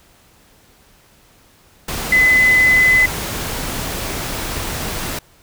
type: tone in noise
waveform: sine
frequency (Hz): 2019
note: B6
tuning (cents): +38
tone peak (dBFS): -9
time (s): 2.12-3.06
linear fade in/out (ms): 5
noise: pink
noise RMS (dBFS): -24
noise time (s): 1.88-5.19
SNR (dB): +12
effects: pink hiss -51 dBFS RMS until 5.42 s